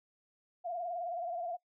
sine tone with vibrato, 694 Hz, F5, 11 cents flat, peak -35 dBFS, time 0.64-1.57 s, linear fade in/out 20 ms, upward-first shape sine, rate 19 Hz, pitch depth 76 cents each way, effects noise-tail reverb RT60 0.1 s tail -21 dB re dry

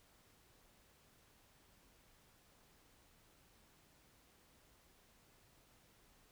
silence, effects pink hiss -69 dBFS RMS until 6.31 s

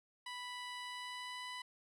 15% pulse tone with pitch glide, 987.8 to 995.8 Hz, B5 to B5, 0 to +14 cents, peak -37 dBFS, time 0.26-1.62 s, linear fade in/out 5 ms, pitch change +14 cents, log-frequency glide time 0.81-1.48 s, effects low-pass 9000 Hz 12 dB/octave

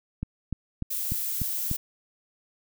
click train, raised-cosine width 5 ms, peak -17 dBFS, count 6, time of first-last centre 0.23-1.714 s, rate 3.37 Hz
violet noise, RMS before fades -30 dBFS, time 0.9-1.77 s, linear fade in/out 10 ms
effects none

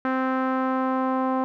sawtooth tone with low-pass filter sweep, 260.7 Hz, C4, 6 cents flat, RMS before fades -24 dBFS, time 0.05-1.44 s, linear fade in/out 0 ms, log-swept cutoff 1500 to 1000 Hz, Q 2.5, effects none

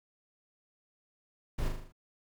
brown noise with echo, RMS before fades -33 dBFS, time 1.58-1.69 s, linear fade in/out 10 ms, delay 39 ms, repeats 6, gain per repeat -4 dB, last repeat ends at 1.924 s, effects none

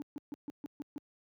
sine tone bursts, 289.6 Hz, D4, 24 cents flat, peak -35 dBFS, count 7, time 0-0.98 s, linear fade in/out 0 ms, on 20 ms, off 140 ms, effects tanh soft clip ceiling -36 dBFS + high-pass 100 Hz 12 dB/octave

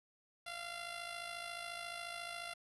10% pulse tone with amplitude modulation, 690 Hz, F5, 21 cents flat, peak -32 dBFS, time 0.46-2.54 s, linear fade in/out 10 ms, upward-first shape sine, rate 54.2 Hz, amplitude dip 60%, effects resampled to 24000 Hz + 10-bit

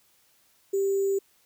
sine tone with sample-and-hold, 392 Hz, G4, in tune, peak -22 dBFS, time 0.73-1.19 s, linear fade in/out 10 ms, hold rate 7350 Hz, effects white hiss -64 dBFS RMS until 1.45 s

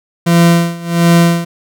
40% pulse tone with tremolo, 170 Hz, F3, 46 cents flat, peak -4 dBFS, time 0.26-1.45 s, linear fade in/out 10 ms, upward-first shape sine, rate 1.4 Hz, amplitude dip 90%, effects none

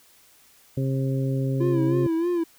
harmonic tone, 133.9 Hz, C3, 40 cents sharp, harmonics 1 / 2 / 3 / 4, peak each -23 / -29 / -33 / -35 dBFS, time 0.77-2.07 s, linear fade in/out 5 ms
triangle tone with vibrato, 339 Hz, E4, 49 cents sharp, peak -19 dBFS, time 1.6-2.44 s, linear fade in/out 10 ms, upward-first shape sine, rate 3.2 Hz, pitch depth 77 cents each way
effects white hiss -56 dBFS RMS until 2.58 s

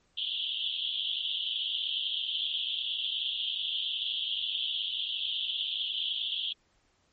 white band-pass noise, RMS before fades -33 dBFS, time 0.17-6.53 s, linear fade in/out 10 ms, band 3000 to 3500 Hz, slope 96 dB/octave, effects pink hiss -70 dBFS RMS until 7.12 s + MP3 32 kbps

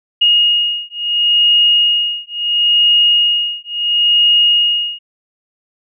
sine beating tone pair, 2864 / 2864.73 Hz, F7 / F7, +43 / +43 cents, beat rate 0.73 Hz, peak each -13 dBFS, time 0.21-4.99 s, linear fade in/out 10 ms, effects none

